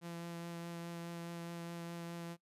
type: tone with vibrato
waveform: sawtooth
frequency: 170 Hz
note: F3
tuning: 46 cents flat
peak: -39 dBFS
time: 0.01-2.37 s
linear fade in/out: 50 ms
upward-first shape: triangle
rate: 4.8 Hz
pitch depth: 12 cents each way
effects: noise-tail reverb RT60 0.1 s tail -21 dB re dry + resampled to 32000 Hz